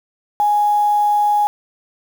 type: tone with quantisation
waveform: sine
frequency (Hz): 830.6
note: G#5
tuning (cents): 0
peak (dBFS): -12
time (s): 0.4-1.47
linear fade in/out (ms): 0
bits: 6
effects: none